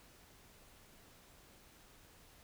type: silence
effects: pink hiss -62 dBFS RMS until 2.43 s